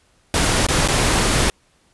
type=noise with dropouts; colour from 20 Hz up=pink; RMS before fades=-17 dBFS; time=0.34-1.5 s; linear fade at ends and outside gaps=1 ms; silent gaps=0.667-0.686 / 0.877-0.885 s; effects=pink hiss -59 dBFS RMS until 1.93 s + resampled to 24000 Hz